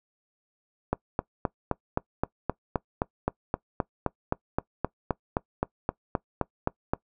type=click train; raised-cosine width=1 ms; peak=-10 dBFS; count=24; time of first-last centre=0.93-6.935 s; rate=3.83 Hz; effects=noise-tail reverb RT60 0.1 s tail -22 dB re dry